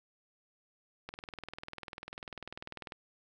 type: click train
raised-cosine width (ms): 0.3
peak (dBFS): -26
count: 38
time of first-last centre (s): 1.09-2.922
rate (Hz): 20.2
effects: none